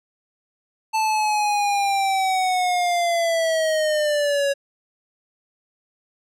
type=linear sweep; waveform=square; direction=down; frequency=882 to 554.4 Hz; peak=-19 dBFS; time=0.93-4.54 s; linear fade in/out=20 ms; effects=low-pass 10000 Hz 12 dB/octave